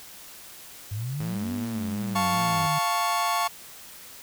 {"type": "exponential two-way sweep", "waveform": "sine", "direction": "up then down", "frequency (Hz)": [97.8, 246.9, 149.6], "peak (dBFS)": -28, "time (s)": [0.91, 2.79], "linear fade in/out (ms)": 10, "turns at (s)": 1.52}
{"type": "tone with vibrato", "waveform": "sawtooth", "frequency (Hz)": 103.1, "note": "G#2", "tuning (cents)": -12, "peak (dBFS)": -30, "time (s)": [1.2, 2.67], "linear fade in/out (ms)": 5, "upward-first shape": "sine", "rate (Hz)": 2.6, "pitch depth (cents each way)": 180}
{"type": "chord", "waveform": "40% pulse", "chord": "F augmented", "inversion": "none", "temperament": "equal", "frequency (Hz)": [698.5, 880, 1108.7], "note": ["F5", "A5", "C#6"], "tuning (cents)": [0, 0, 0], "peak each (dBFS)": [-28, -28, -25], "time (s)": [2.15, 3.48], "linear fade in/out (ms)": 10}
{"effects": ["white hiss -45 dBFS RMS until 4.22 s"]}